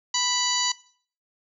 harmonic tone with a mistuned harmonic, 987.8 Hz, B5, in tune, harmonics 1 / 2 / 3 / 4 / 5 / 6 / 7, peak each -30 / -33 / -31 / -29 / -28 / -29 / -27 dBFS, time 0.14-0.72 s, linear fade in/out 5 ms, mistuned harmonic 5, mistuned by -110 cents, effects noise-tail reverb RT60 0.5 s tail -19 dB re dry

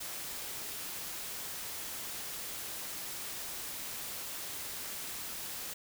white noise, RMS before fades -41 dBFS, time 0-5.74 s, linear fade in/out 10 ms, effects none

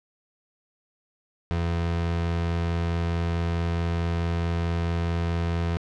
30% pulse tone, 84.6 Hz, E2, 45 cents sharp, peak -21 dBFS, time 1.51-5.77 s, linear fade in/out 0 ms, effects low-pass 4000 Hz 12 dB/octave

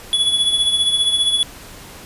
square tone with tremolo, 3400 Hz, G#7, 40 cents sharp, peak -12 dBFS, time 0.13-1.43 s, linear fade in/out 0 ms, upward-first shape triangle, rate 15 Hz, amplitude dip 65%, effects pink hiss -38 dBFS RMS until 2.05 s + resampled to 32000 Hz

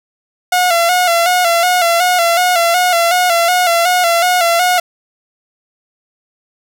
sawtooth tone with vibrato, 701 Hz, F5, 6 cents sharp, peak -6 dBFS, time 0.52-4.8 s, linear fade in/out 5 ms, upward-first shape square, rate 2.7 Hz, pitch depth 56 cents each way, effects none

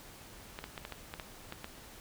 clicks, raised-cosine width 0.3 ms, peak -24 dBFS, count 9, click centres 0.589 / 0.641 / 0.778 / 0.851 / 0.923 / 1.139 / 1.198 / 1.524 / 1.644 s, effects pink hiss -52 dBFS RMS until 2 s

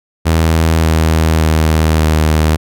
sawtooth tone with pitch steps, 81 / 79.98 / 78.97 / 77.97 Hz, E2 / D#2 / D#2 / D#2, -30 / +48 / +26 / +4 cents, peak -5 dBFS, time 0.25-2.57 s, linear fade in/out 20 ms, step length 580 ms, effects none

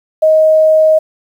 sine tone, 628 Hz, D#5, 16 cents sharp, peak -5 dBFS, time 0.22-0.99 s, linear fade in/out 10 ms, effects 7-bit

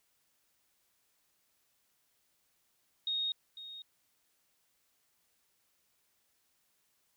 sine tone with echo, 3729 Hz, A#7, in tune, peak -31 dBFS, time 3.07-3.32 s, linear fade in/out 2 ms, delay 500 ms, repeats 1, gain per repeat -13 dB, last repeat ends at 3.82 s, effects white hiss -75 dBFS RMS until 7.16 s

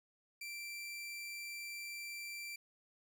sawtooth tone, 2349 Hz, D7, in tune, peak -40 dBFS, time 0.41-2.56 s, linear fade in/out 5 ms, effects none

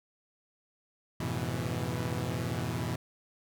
sawtooth tone cluster, 88.8 / 106.3 / 123.6 / 136.5 / 164.6 Hz, F2 / G#2 / B2 / C#3 / E3, +29 / +41 / +2 / -26 / -2 cents, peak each -36 / -34 / -31 / -39 / -33 dBFS, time 1.2-2.96 s, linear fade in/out 5 ms, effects none

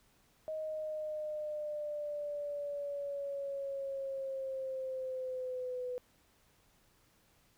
sine linear sweep, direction down, 628 to 496.5 Hz, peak -36 dBFS, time 0.48-5.98 s, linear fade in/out 0 ms, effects pink hiss -69 dBFS RMS until 7.57 s

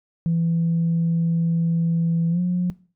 sine tone with pitch glide, 166.7 to 178.66 Hz, E3 to F3, +20 to +40 cents, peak -17 dBFS, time 0.26-2.7 s, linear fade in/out 0 ms, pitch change +120 cents, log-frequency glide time 2.3-2.4 s, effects noise-tail reverb RT60 0.4 s tail -21 dB re dry + tanh soft clip ceiling -14 dBFS

